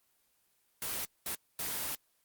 white noise bursts at uneven times, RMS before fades -36 dBFS, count 3, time 0.82-1.05 / 1.26-1.35 / 1.59-1.95 s, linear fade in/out 2 ms, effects white hiss -73 dBFS RMS until 2.24 s + Opus 24 kbps

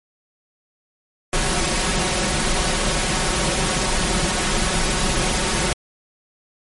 pink noise with comb filter, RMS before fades -20 dBFS, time 1.33-5.73 s, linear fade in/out 2 ms, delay 5.4 ms, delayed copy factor +0.65, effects MP3 48 kbps

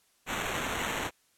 white noise with sample-and-hold, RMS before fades -33 dBFS, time 0.26-1.11 s, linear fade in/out 50 ms, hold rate 4900 Hz, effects white hiss -68 dBFS RMS until 1.37 s + low-pass 12000 Hz 12 dB/octave

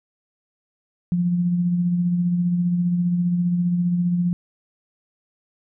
sine tone with tremolo, 175.7 Hz, F3, 11 cents sharp, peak -16 dBFS, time 1.12-4.33 s, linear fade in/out 0 ms, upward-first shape sine, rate 15 Hz, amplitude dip 35%, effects none

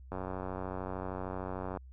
click train, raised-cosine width 1 ms, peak -24 dBFS, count 155, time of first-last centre 0.12-1.772 s, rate 93.2 Hz, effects added 64 Hz sine -48 dBFS peak until 1.92 s

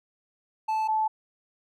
triangle / sine tone pair in turn, 874 / 870.7 Hz, A5 / A5, -12 / -18 cents, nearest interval unison, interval 6 cents, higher first, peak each -22 / -22 dBFS, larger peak neither, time 0.68-0.88 / 0.88-1.08 s, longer neither, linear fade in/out 10 ms, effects none

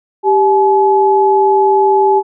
sine tone pair together, 392 / 853 Hz, G4 / G#5, 0 / +46 cents, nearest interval octave + minor second, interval 1346 cents, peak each -10 dBFS, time 0.23-2.23 s, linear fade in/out 50 ms, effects none

